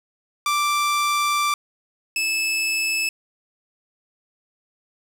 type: tone pair in turn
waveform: sawtooth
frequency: 1174.7 / 2613 Hz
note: D6 / E7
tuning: 0 / -16 cents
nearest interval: octave + major second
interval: 1384 cents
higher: second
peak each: -15 / -17 dBFS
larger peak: first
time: 0.46-1.54 / 2.16-3.09 s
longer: first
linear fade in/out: 2 ms
effects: low-pass 12000 Hz 12 dB/octave + 7-bit